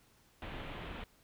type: low-pass noise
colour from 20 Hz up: pink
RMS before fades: -44 dBFS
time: 0.42-1.04 s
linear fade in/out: 2 ms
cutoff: 3500 Hz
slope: 48 dB/octave
effects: pink hiss -67 dBFS RMS until 1.23 s